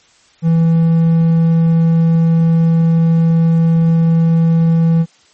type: tone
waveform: triangle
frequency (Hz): 164.81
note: E3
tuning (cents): 0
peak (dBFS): -6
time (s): 0.42-5.06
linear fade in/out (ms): 50
effects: white hiss -50 dBFS RMS until 5.33 s + MP3 32 kbps